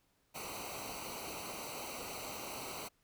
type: noise with comb filter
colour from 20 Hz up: pink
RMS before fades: -44 dBFS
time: 0.34-2.89 s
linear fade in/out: 20 ms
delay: 0.58 ms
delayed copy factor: -0.85
effects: pink hiss -75 dBFS RMS until 3.03 s